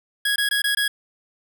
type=tone bursts; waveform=25% pulse; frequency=1661.2 Hz; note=G#6; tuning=in tune; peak=-15 dBFS; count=5; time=0.25-0.88 s; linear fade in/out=5 ms; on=110 ms; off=20 ms; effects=none